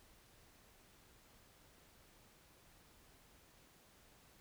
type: silence
effects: pink hiss -66 dBFS RMS until 4.4 s